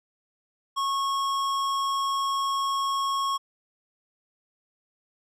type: tone with hard clipping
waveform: sine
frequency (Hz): 1096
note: C#6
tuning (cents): -20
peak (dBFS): -26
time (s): 0.76-3.38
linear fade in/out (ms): 20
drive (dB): 14
effects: none